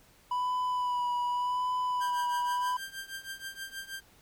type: tone with vibrato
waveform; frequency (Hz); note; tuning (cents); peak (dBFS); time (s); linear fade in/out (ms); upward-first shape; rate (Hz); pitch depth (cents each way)
triangle; 987.8; B5; 0; -26; 0.31-2.77; 5; sine; 0.87; 23
type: tone with tremolo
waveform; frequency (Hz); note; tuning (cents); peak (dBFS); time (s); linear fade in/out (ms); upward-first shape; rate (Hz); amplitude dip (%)
sawtooth; 1582; G6; +15; -32; 2-4.01; 20; triangle; 6.3; 90
effects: pink hiss -61 dBFS RMS until 4.21 s

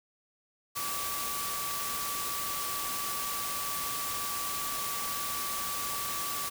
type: tone in noise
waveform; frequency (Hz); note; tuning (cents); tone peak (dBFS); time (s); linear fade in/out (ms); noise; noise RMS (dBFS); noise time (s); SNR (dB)
sine; 1152; D6; -34; -37; 0.75-6.5; 20; white; -35; 0.75-6.5; -5
effects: none

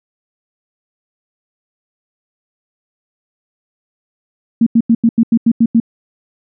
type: tone bursts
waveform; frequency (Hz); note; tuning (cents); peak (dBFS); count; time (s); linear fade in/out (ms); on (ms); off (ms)
sine; 230; A#3; -23; -6; 9; 4.61-5.801; 5; 55; 87
effects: none

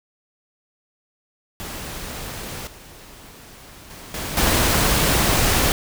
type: noise with level steps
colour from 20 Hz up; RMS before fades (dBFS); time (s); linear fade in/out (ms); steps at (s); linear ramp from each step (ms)
pink; -32 / -43 / -39 / -28 / -18; 1.6-5.72; 0; 2.67 / 3.9 / 4.14 / 4.37; 2
effects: none

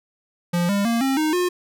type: tone with pitch steps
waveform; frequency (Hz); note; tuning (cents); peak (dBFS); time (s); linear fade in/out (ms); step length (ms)
square; 174 / 201 / 232.3 / 268.3 / 310 / 358.2; F3 / G3 / A#3 / C4 / D#4 / F4; -6 / +44 / -6 / +44 / -6 / +44; -19; 0.53-1.49; 10; 160
effects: none

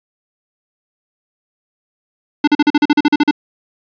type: tone bursts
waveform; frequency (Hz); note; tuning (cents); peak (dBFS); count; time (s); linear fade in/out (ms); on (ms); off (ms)
square; 295.4; D4; +10; -8; 12; 2.44-3.311; 5; 35; 41
effects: resampled to 11025 Hz + 8-bit

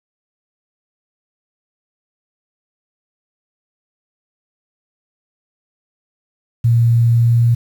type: tone with pitch glide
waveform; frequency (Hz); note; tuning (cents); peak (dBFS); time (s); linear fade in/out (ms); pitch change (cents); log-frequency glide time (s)
sine; 117.1 to 117.91; A#2 to A#2; +8 to +20; -9; 6.64-7.55; 10; +12; 7.1-7.44
effects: 7-bit

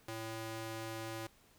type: tone with high-pass filter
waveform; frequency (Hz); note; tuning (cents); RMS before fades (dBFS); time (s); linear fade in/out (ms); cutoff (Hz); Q
square; 112; A2; +31; -43; 0.08-1.27; 5; 230; 0.54
effects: pink hiss -66 dBFS RMS until 1.58 s

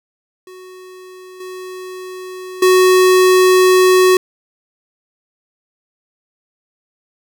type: tone with level steps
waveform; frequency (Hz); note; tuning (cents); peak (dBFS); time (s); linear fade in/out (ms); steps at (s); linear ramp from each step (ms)
square; 370; F#4; 0; -35 / -28 / -8; 0.47-4.17; 2; 1.4 / 2.62; 5
effects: none

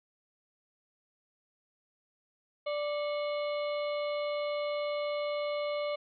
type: harmonic tone with a mistuned harmonic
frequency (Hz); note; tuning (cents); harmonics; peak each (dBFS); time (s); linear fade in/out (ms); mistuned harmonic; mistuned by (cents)
587.3; D5; 0; 1 / 2 / 4 / 5 / 6 / 7; -31 / -41 / -43 / -47 / -50 / -50; 2.66-5.96; 10; 4; -120
effects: none

